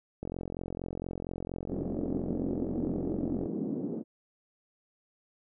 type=click train; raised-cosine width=2 ms; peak=-23 dBFS; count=144; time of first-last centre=0.23-3.458 s; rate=44.3 Hz
type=band-pass noise; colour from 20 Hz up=white; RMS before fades=-34 dBFS; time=1.68-4.04 s; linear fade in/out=50 ms; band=190 to 330 Hz; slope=24 dB/octave
effects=none